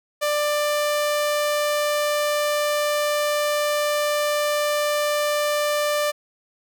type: tone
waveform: sawtooth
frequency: 592 Hz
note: D5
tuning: 14 cents sharp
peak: -16 dBFS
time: 0.21-6.12 s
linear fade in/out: 20 ms
effects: none